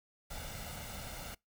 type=noise with comb filter; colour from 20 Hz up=pink; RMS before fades=-44 dBFS; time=0.3-1.35 s; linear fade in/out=10 ms; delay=1.4 ms; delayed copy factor=+0.6; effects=noise-tail reverb RT60 0.2 s tail -26 dB re dry